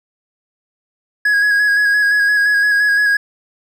triangle tone with vibrato, 1662 Hz, G#6, 1 cent sharp, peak -9 dBFS, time 1.25-3.17 s, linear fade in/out 5 ms, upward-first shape square, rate 5.8 Hz, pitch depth 21 cents each way, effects none

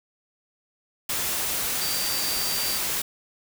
sine tone in noise, 4674 Hz, D8, 9 cents flat, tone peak -30 dBFS, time 1.81-2.78 s, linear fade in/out 5 ms, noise white, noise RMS -27 dBFS, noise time 1.09-3.02 s, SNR -6 dB, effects none

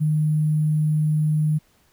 sine tone with sample-and-hold, 153.3 Hz, D#3, 25 cents flat, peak -17 dBFS, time 0-1.59 s, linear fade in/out 20 ms, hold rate 11025 Hz, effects pink hiss -61 dBFS RMS until 1.92 s

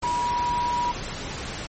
sine tone in noise, 967 Hz, B5, 37 cents flat, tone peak -22 dBFS, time 0.03-0.92 s, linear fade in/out 10 ms, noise pink, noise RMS -33 dBFS, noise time 0.02-1.67 s, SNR +8 dB, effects MP3 32 kbps

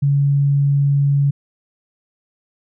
sine tone, 141.1 Hz, C#3, 31 cents sharp, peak -12 dBFS, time 0.02-1.31 s, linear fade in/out 10 ms, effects none

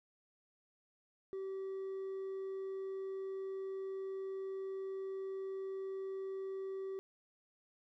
sine tone with hard clipping, 385.1 Hz, G4, 31 cents flat, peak -40 dBFS, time 1.33-6.99 s, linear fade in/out 0 ms, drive 2 dB, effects none

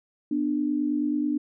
sine tone pair together, 247.8 / 297 Hz, B3 / D4, +6 / +20 cents, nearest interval minor third, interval 314 cents, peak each -28 / -24 dBFS, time 0.31-1.38 s, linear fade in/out 5 ms, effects none

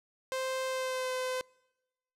sawtooth tone with pitch glide, 522 to 511.6 Hz, C5 to C5, -4 to -39 cents, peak -28 dBFS, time 0.32-1.41 s, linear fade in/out 0 ms, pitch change -35 cents, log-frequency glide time 0.66-1.12 s, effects noise-tail reverb RT60 1.0 s tail -26 dB re dry + low-pass 11000 Hz 12 dB/octave

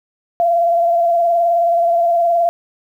sine tone with vibrato, 684 Hz, F5, 36 cents flat, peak -11 dBFS, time 0.4-2.49 s, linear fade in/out 0 ms, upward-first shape sine, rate 19 Hz, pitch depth 34 cents each way, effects 8-bit

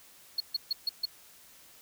triangle tone bursts, 4332 Hz, C#8, 41 cents flat, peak -25 dBFS, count 5, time 0.38-1.055 s, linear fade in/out 5 ms, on 23 ms, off 140 ms, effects white hiss -56 dBFS RMS until 1.81 s

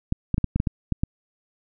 clicks, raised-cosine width 5 ms, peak -9 dBFS, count 9, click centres 0.124 / 0.343 / 0.381 / 0.443 / 0.56 / 0.601 / 0.672 / 0.923 / 1.035 s, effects none

